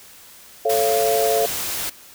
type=chord; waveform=sine; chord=A augmented; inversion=none; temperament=just; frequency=440 / 550 / 687.5 Hz; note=A4 / C#5 / E#5; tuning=0 / -14 / -27 cents; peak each=-20 / -23 / -20 dBFS; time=0.65-1.46 s; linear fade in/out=5 ms
type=noise; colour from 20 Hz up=white; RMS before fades=-26 dBFS; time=0.69-1.9 s; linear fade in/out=10 ms
effects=white hiss -45 dBFS RMS until 2.14 s